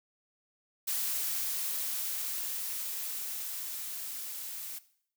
blue noise with level ramp, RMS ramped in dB -32 to -41 dBFS, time 0.87-4.79 s, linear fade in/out 10 ms, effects noise-tail reverb RT60 0.6 s tail -17 dB re dry

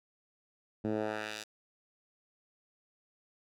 10% pulse tone with band-pass filter sweep, 107.4 Hz, A2, 41 cents flat, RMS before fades -36 dBFS, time 0.84-1.44 s, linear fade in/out 10 ms, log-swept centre 220 to 5800 Hz, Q 0.9, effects none

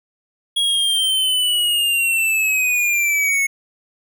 square linear sweep, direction down, 3322 to 2184 Hz, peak -16 dBFS, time 0.56-3.47 s, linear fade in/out 10 ms, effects none

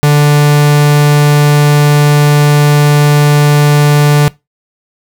45% pulse tone, 146.83 Hz, D3, in tune, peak -4 dBFS, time 0.03-4.28 s, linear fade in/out 0 ms, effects noise-tail reverb RT60 0.2 s tail -21 dB re dry

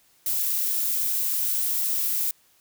violet noise, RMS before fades -25 dBFS, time 0.26-2.31 s, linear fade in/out 2 ms, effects white hiss -61 dBFS RMS until 2.6 s

